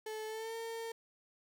35% pulse tone with pitch glide, 434.5 to 455.8 Hz, A4 to A#4, -22 to -39 cents, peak -38 dBFS, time 0.06-0.92 s, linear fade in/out 5 ms, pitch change +83 cents, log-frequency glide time 0.27-0.55 s, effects none

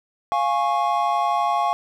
triangle chord, Db major, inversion first, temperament equal with one note detuned, 698.5 / 830.6 / 1099.2 Hz, F5 / Ab5 / Db6, 0 / 0 / -15 cents, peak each -21 dBFS, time 0.32-1.73 s, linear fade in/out 0 ms, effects none

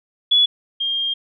sine tone pair in turn, 3404 / 3213 Hz, G#7 / G7, +42 / +42 cents, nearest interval minor second, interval 100 cents, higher first, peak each -11 / -19 dBFS, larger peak first, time 0.31-0.46 / 0.8-1.14 s, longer second, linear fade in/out 10 ms, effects none

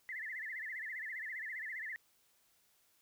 sine tone with vibrato, 1902 Hz, A#6, 34 cents sharp, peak -40 dBFS, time 0.09-1.96 s, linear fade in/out 0 ms, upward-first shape sine, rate 15 Hz, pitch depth 170 cents each way, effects white hiss -72 dBFS RMS until 3.01 s

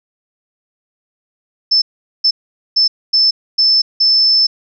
sine tone bursts at uneven times, 5274 Hz, E8, in tune, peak -8 dBFS, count 6, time 1.71-1.82 / 2.24-2.31 / 2.76-2.88 / 3.13-3.31 / 3.58-3.82 / 4-4.47 s, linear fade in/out 10 ms, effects none

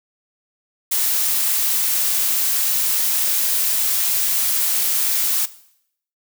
blue noise, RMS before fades -19 dBFS, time 0.91-5.46 s, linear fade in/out 10 ms, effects noise-tail reverb RT60 0.7 s tail -17 dB re dry

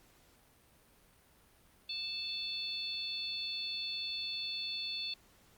harmonic tone, 880 Hz, A5, in tune, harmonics 3 / 4 / 5, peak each -44 / -40 / -39 dBFS, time 1.89-5.14 s, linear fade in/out 5 ms, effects pink hiss -65 dBFS RMS until 5.57 s + Opus 48 kbps

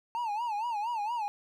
triangle tone with vibrato, 890 Hz, A5, 20 cents sharp, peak -28 dBFS, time 0.15-1.28 s, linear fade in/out 0 ms, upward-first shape sine, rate 4.3 Hz, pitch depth 150 cents each way, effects none

